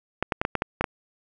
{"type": "clicks", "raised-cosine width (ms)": 0.5, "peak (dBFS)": -8, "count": 8, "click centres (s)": [0.226, 0.322, 0.415, 0.451, 0.553, 0.621, 0.81, 0.842], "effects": []}